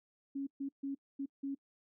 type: tone bursts at uneven times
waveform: sine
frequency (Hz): 276.1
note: C#4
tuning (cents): -7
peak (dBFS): -35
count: 5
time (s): 0.35-0.47 / 0.6-0.69 / 0.83-0.95 / 1.19-1.26 / 1.43-1.55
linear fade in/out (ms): 10
effects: noise-tail reverb RT60 0.1 s tail -23 dB re dry